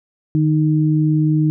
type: tone pair together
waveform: sine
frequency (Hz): 152.96 / 310.2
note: D#3 / D#4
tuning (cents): -29 / -5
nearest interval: octave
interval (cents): 1224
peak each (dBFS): -14 / -17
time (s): 0.35-1.5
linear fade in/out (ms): 0
effects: none